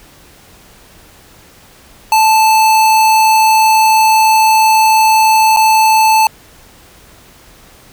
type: tone with dropouts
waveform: square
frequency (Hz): 877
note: A5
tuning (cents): -6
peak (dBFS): -7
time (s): 2.12-6.27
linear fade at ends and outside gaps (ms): 2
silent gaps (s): 5.564-5.57
effects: pink hiss -42 dBFS RMS until 7.92 s